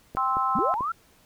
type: click train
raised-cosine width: 2 ms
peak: -22 dBFS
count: 4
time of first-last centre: 0.15-0.808 s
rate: 4.56 Hz
type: chord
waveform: sine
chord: C major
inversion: second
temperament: just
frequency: 784.9 / 1046.5 / 1308.1 Hz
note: G5 / C6 / E6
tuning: +2 / 0 / -14 cents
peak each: -29 / -25 / -26 dBFS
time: 0.17-0.74 s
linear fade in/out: 0 ms
type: linear sweep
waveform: sine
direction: up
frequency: 160 to 1396.9 Hz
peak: -25 dBFS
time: 0.55-0.92 s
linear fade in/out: 5 ms
effects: pink hiss -59 dBFS RMS until 1.25 s